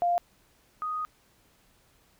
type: tone pair in turn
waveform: sine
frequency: 698.5 / 1244.6 Hz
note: F5 / D#6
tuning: 0 / 0 cents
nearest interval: minor seventh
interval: 1000 cents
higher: second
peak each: -22 / -29 dBFS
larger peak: first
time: 0.02-0.18 / 0.82-1.05 s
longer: second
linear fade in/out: 0 ms
effects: pink hiss -64 dBFS RMS until 2.19 s